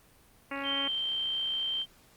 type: harmonic tone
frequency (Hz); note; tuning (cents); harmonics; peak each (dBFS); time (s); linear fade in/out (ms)
277.2; C#4; 0; 1 / 2 / 3 / 4 / 5 / 6 / 7 / 8 / 9 / 10; -39 / -41 / -44 / -40 / -43 / -44 / -42 / -44 / -44 / -45; 0.51-0.88; 5
type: click train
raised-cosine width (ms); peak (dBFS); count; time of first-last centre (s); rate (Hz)
0.3; -33; 82; 0.56-1.816; 64.5
type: tone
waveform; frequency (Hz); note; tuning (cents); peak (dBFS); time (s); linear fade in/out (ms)
sine; 3136; G7; 0; -29; 0.63-1.86; 50
effects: pink hiss -60 dBFS RMS until 2.16 s + Opus 32 kbps